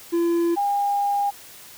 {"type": "tone pair in turn", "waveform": ["triangle", "sine"], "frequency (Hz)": [340, 808.7], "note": ["F4", "G#5"], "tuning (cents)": [-46, -46], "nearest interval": "octave + minor third", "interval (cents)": 1500, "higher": "second", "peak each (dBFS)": [-16, -19], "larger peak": "first", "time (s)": [[0.12, 0.56], [0.56, 1.31]], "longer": "second", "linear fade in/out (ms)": 20, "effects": ["white hiss -44 dBFS RMS until 1.77 s"]}